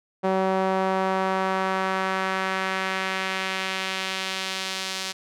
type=tone with band-pass filter sweep; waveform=sawtooth; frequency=189.7 Hz; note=F#3; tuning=43 cents sharp; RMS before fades=-26 dBFS; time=0.23-5.13 s; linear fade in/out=20 ms; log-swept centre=640 to 4700 Hz; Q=1.1; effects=none